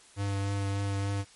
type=tone with vibrato; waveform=square; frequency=99.5 Hz; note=G2; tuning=26 cents sharp; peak=-29 dBFS; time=0.16-1.25 s; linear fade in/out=50 ms; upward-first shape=triangle; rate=3.4 Hz; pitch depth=15 cents each way; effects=white hiss -56 dBFS RMS until 1.35 s + MP3 48 kbps